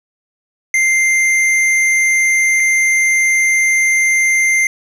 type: tone pair in turn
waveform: square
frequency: 2093 / 2093 Hz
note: C7 / C7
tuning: 0 / 0 cents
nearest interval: unison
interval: 0 cents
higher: neither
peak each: -11 dBFS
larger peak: neither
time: 0.74-2.6 / 2.6-4.67 s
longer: second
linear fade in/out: 2 ms
effects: low-pass 10000 Hz 12 dB/octave + 8-bit